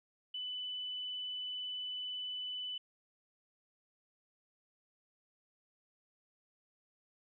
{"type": "tone", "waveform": "sine", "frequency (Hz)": 2994, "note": "F#7", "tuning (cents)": 20, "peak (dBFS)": -38, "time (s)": [0.34, 2.78], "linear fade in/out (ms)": 5, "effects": []}